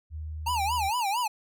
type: tone with pitch glide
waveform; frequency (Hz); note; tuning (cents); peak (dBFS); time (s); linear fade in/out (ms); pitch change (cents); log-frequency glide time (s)
sine; 77.6 to 76.8; D#2 to D#2; -4 to -22; -33; 0.1-0.91; 50; -18; 0.53-0.71
type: tone with vibrato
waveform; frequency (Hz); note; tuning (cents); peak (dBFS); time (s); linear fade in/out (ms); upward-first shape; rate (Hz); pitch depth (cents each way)
square; 880; A5; 0; -26; 0.46-1.28; 10; sine; 4.4; 220
effects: none